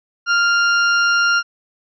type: tone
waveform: 40% pulse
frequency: 1396.9 Hz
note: F6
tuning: in tune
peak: -12 dBFS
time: 0.26-1.43 s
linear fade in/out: 50 ms
effects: resampled to 16000 Hz